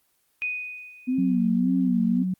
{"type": "tone with exponential decay", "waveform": "sine", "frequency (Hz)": 2488, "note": "D#7", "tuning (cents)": -1, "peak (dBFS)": -23, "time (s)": [0.42, 1.48], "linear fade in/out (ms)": 0, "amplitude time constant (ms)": 230}
{"type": "tone with vibrato", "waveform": "sine", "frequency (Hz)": 246.9, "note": "B3", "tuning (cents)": 0, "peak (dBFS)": -21, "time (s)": [1.07, 2.24], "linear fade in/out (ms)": 20, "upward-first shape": "sine", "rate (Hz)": 1.8, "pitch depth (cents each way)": 130}
{"type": "tone", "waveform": "sine", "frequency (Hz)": 185, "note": "F#3", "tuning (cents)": 0, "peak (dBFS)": -23, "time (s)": [1.18, 2.34], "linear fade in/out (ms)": 5}
{"effects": ["white hiss -68 dBFS RMS until 2.39 s", "Opus 24 kbps"]}